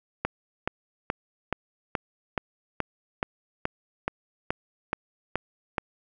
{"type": "click train", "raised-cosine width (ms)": 0.5, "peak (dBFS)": -10, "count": 14, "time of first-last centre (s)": [0.25, 5.782], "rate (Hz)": 2.35, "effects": []}